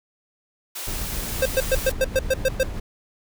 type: high-pass noise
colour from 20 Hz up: white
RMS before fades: -32 dBFS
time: 0.75-1.92 s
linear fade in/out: 10 ms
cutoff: 290 Hz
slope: 96 dB/octave
type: noise with tremolo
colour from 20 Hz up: brown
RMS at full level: -28 dBFS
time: 0.87-2.8 s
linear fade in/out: 5 ms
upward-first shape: sine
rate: 8 Hz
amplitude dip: 25%
type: tone bursts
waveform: square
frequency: 526 Hz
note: C5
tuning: 9 cents sharp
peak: -17 dBFS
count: 9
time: 1.42-2.633 s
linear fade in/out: 5 ms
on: 37 ms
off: 110 ms
effects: none